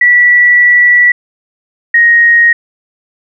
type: tone pair in turn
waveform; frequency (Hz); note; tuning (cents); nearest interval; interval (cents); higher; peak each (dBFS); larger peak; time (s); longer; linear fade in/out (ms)
sine; 1952 / 1874.4; B6 / A#6; -21 / +9; minor second; 70; first; -3; neither; 0.01-1.12 / 1.94-2.53; first; 5
effects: none